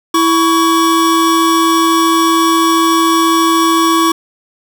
square tone pair together, 329.6 / 1121.5 Hz, E4 / C#6, 0 / +20 cents, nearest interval octave + major sixth, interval 2120 cents, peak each -12 dBFS, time 0.14-4.12 s, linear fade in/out 5 ms, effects none

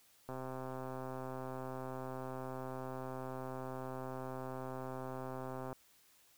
click train, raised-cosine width 1 ms, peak -30 dBFS, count 708, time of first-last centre 0.29-5.728 s, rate 130 Hz, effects white hiss -67 dBFS RMS until 6.37 s

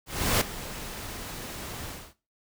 pink noise with ADSR envelope, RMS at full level -22 dBFS, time 0.06-2.14 s, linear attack 350 ms, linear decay 7 ms, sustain -16 dB, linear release 260 ms, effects noise-tail reverb RT60 0.3 s tail -17 dB re dry

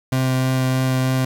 30% pulse tone with vibrato, 130 Hz, C3, 11 cents flat, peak -14 dBFS, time 0.12-1.25 s, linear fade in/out 5 ms, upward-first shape triangle, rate 3.2 Hz, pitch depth 9 cents each way, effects 7-bit

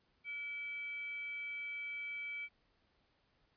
sine tone with frequency modulation, 2303 Hz, D7, 34 cents flat, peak -40 dBFS, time 0.24-2.49 s, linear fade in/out 50 ms, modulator 872 Hz, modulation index 0.24, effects pink hiss -75 dBFS RMS until 3.56 s + resampled to 11025 Hz

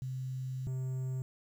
sine / triangle tone pair in turn, 130 / 130 Hz, C3 / C3, -11 / -11 cents, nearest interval unison, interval 0 cents, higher neither, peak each -35 / -31 dBFS, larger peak second, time 0.02-0.67 / 0.67-1.22 s, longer first, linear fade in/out 0 ms, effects 10-bit

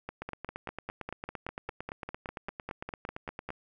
two click trains, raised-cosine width 0.5 ms, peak -22 / -22 dBFS, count 30 / 18, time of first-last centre 0.22-3.504 / 0.09-3.49 s, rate 8.83 / 5 Hz, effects none

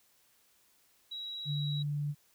sine tone with vibrato, 3876 Hz, B7, 33 cents flat, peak -38 dBFS, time 1.11-1.83 s, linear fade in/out 10 ms, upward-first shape triangle, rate 17 Hz, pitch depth 13 cents each way
sine tone, 146.2 Hz, D3, 7 cents flat, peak -31 dBFS, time 1.45-2.15 s, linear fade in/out 50 ms
effects white hiss -68 dBFS RMS until 2.34 s

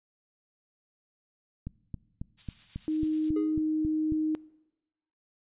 click train, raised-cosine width 5 ms, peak -23 dBFS, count 10, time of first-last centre 1.67-4.122 s, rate 3.67 Hz
violet noise with tremolo, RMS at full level -39 dBFS, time 2.37-3.31 s, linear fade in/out 20 ms, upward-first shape square, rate 9.2 Hz, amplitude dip 40%
sine tone, 311.1 Hz, D#4, in tune, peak -26 dBFS, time 2.88-4.35 s, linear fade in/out 0 ms
triangle tone with exponential decay, 414.5 Hz, G#4, 3 cents flat, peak -26 dBFS, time 3.36-3.67 s, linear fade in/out 5 ms, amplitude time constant 66 ms
effects noise-tail reverb RT60 1.0 s tail -22 dB re dry + resampled to 8000 Hz

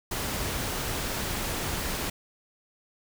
pink noise, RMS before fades -31 dBFS, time 0.11-2.1 s, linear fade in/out 5 ms, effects none

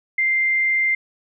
sine tone, 2093 Hz, C7, in tune, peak -16 dBFS, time 0.18-0.95 s, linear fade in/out 5 ms, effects none

